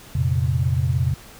sine chord, F suspended fourth, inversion none, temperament equal with one note detuned, 87.31 / 116.54 / 133.79 Hz, F2 / Bb2 / C3, 0 / 0 / +39 cents, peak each -22 / -23 / -21 dBFS, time 0.15-1.14 s, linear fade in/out 5 ms, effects pink hiss -44 dBFS RMS until 1.39 s

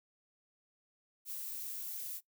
violet noise, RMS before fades -42 dBFS, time 1.25-2.21 s, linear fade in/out 50 ms, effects noise-tail reverb RT60 0.1 s tail -18 dB re dry

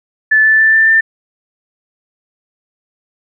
sine tone with pitch steps, 1744 / 1755.1 / 1766.3 / 1777.6 / 1788.9 Hz, A6 / A6 / A6 / A6 / A6, -16 / -5 / +6 / +17 / +28 cents, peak -6 dBFS, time 0.31-1.01 s, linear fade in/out 10 ms, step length 140 ms, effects none

